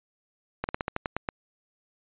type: slowing click train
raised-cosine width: 0.5 ms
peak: -13 dBFS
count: 9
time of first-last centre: 0.64-1.288 s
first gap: 49 ms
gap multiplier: 1.14
effects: resampled to 8000 Hz